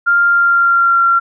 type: tone with pitch glide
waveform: sine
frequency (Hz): 1396.9 to 1372.1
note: F6 to F6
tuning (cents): 0 to -31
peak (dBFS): -8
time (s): 0.06-1.2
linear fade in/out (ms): 20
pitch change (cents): -31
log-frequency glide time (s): 0.26-1.04
effects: none